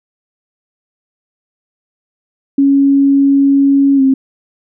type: tone with pitch glide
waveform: sine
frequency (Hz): 277.2 to 267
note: C#4 to C4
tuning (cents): 0 to +35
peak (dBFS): -6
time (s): 2.58-4.14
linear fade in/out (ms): 5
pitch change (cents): -65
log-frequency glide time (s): 3.96-4.01
effects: none